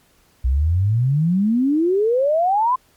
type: exponential sweep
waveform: sine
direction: up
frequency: 60.4 to 1046.5 Hz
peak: -14 dBFS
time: 0.44-2.76 s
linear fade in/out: 10 ms
effects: pink hiss -57 dBFS RMS until 2.96 s + MP3 96 kbps